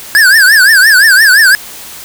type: tone with vibrato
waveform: square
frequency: 1634 Hz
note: G#6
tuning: 29 cents flat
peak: -3 dBFS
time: 0.15-1.55 s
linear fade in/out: 0 ms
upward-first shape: triangle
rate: 5.8 Hz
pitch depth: 210 cents each way
effects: white hiss -28 dBFS RMS until 2.04 s